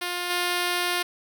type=tone with level steps; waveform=5% pulse; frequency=354 Hz; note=F4; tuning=23 cents sharp; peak=-16 / -12 dBFS; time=0.01-1.03 s; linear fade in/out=10 ms; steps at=0.29 s; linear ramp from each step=20 ms; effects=none